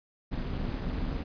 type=noise with amplitude modulation; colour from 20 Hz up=brown; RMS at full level=-29 dBFS; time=0.31-1.24 s; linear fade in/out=20 ms; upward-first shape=sine; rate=218 Hz; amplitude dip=80%; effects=resampled to 11025 Hz